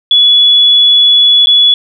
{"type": "tone with dropouts", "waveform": "sine", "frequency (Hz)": 3406, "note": "G#7", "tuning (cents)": 43, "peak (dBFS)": -3, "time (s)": [0.11, 1.74], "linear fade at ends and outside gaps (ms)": 2, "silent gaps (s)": [1.46, 1.47], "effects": []}